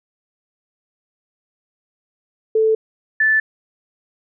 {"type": "tone pair in turn", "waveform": "sine", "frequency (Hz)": [440, 1752.9], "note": ["A4", "A6"], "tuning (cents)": [0, -7], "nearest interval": "2 octaves", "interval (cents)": 2393, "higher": "second", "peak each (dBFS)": -12, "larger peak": "neither", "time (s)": [[2.55, 2.75], [3.2, 3.4]], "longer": "neither", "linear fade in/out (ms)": 5, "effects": []}